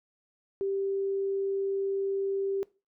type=tone; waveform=sine; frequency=392 Hz; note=G4; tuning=in tune; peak=-27 dBFS; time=0.61-2.63 s; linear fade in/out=0 ms; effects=noise-tail reverb RT60 0.3 s tail -21 dB re dry